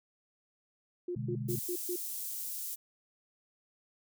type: tone bursts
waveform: sine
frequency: 355 Hz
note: F4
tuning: 28 cents sharp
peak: -33 dBFS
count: 5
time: 1.08-1.96 s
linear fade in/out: 5 ms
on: 72 ms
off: 130 ms
type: chord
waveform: sine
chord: G# diminished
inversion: first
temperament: equal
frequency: 123.47 / 146.83 / 207.7 Hz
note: B2 / D3 / G#3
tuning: 0 / 0 / 0 cents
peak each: -36 / -40 / -40 dBFS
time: 1.16-1.59 s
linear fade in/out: 5 ms
type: high-pass noise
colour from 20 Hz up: white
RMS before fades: -39 dBFS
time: 1.48-2.76 s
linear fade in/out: 20 ms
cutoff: 7700 Hz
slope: 12 dB/octave
effects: none